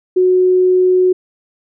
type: tone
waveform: sine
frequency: 367.4 Hz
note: F#4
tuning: 12 cents flat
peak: -8 dBFS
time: 0.16-1.13 s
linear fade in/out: 10 ms
effects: none